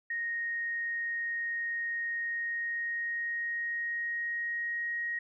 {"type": "tone with pitch glide", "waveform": "sine", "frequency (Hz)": [1864.7, 1883.1], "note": ["A#6", "A#6"], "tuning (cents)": [0, 17], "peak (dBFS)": -31, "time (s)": [0.1, 5.19], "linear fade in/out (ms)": 5, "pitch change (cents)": 17, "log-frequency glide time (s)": [2.19, 5.02], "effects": []}